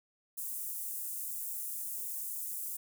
white high-pass noise, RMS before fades -39 dBFS, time 0.37-2.77 s, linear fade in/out 10 ms, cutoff 8300 Hz, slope 24 dB/octave, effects none

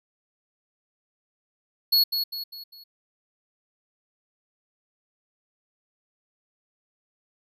square tone with echo, 4353 Hz, C#8, 32 cents flat, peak -17 dBFS, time 1.92-2.04 s, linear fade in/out 10 ms, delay 200 ms, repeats 4, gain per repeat -7 dB, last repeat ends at 2.84 s, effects none

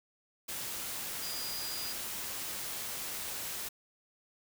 sine tone in noise, 4870 Hz, D#8, 38 cents flat, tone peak -40 dBFS, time 1.22-1.93 s, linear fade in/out 10 ms, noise white, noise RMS -39 dBFS, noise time 0.48-3.69 s, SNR -4 dB, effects none

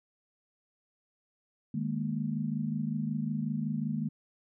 sine chord, D# suspended fourth, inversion none, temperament equal with one note detuned, 153.78 / 207.7 / 233.1 Hz, D#3 / G#3 / A#3, -20 / 0 / 0 cents, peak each -34 dBFS, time 1.74-4.09 s, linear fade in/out 5 ms, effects none

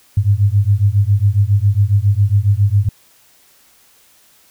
sine beating tone pair, 97.9 / 105.2 Hz, G2 / G#2, -2 / +23 cents, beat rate 7.3 Hz, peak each -13 dBFS, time 0.17-2.89 s, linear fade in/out 5 ms, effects white hiss -51 dBFS RMS until 4.5 s

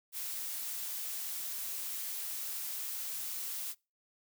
blue noise, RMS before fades -39 dBFS, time 0.12-3.75 s, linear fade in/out 50 ms, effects noise-tail reverb RT60 0.3 s tail -26 dB re dry

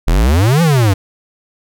square exponential two-way sweep, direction up then down, 37.17 to 174.61 to 92.3 Hz, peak -9 dBFS, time 0.07-0.94 s, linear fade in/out 10 ms, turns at 0.62 s, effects none

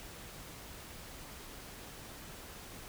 silence, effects pink hiss -49 dBFS RMS until 2.88 s

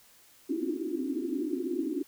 pink band-pass noise, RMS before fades -32 dBFS, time 0.49-2.03 s, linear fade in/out 10 ms, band 260 to 370 Hz, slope 96 dB/octave, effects white hiss -59 dBFS RMS until 2.07 s

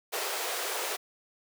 pink high-pass noise, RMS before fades -33 dBFS, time 0.12-0.97 s, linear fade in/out 20 ms, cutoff 390 Hz, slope 48 dB/octave, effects none

